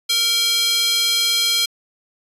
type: tone with high-pass filter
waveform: square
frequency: 462 Hz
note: A#4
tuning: 16 cents flat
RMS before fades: -18 dBFS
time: 0.09-1.66 s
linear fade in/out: 10 ms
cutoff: 3600 Hz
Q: 2.6
effects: resampled to 32000 Hz